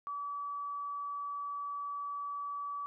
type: tone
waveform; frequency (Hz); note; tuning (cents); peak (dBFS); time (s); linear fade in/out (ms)
sine; 1147; D6; -41; -36; 0.07-2.86; 0
effects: none